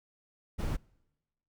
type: noise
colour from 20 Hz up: brown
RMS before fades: -31 dBFS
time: 0.58-0.77 s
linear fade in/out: 20 ms
effects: noise-tail reverb RT60 1.0 s tail -26 dB re dry